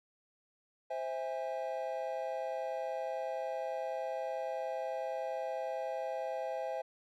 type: chord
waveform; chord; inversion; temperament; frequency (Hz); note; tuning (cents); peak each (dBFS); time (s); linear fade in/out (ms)
triangle; C augmented; none; just; 523.3 / 654.1 / 817.6; C5 / E5 / G#5; 0 / -14 / -27; -37 / -37 / -39; 0.9-6.82; 10
effects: none